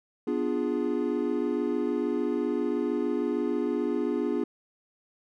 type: chord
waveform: triangle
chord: B diminished seventh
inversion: none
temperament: equal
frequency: 246.9 / 293.7 / 349.2 / 415.3 Hz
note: B3 / D4 / F4 / Ab4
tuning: 0 / 0 / 0 / 0 cents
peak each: -29 dBFS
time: 0.27-4.44 s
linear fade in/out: 5 ms
effects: none